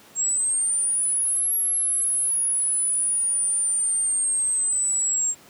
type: linear two-way sweep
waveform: sine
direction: up then down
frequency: 7450 to 11290 to 7450 Hz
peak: -20 dBFS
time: 0.15-5.35 s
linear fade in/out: 50 ms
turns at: 1.54 s
effects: pink hiss -50 dBFS RMS until 5.49 s + high-pass 150 Hz 12 dB/octave